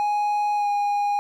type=tone with pitch glide; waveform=triangle; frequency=830.6 to 818.7 Hz; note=G#5 to G#5; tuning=0 to -25 cents; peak=-18 dBFS; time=0-1.19 s; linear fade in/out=0 ms; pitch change=-25 cents; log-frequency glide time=0.55-0.68 s; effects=none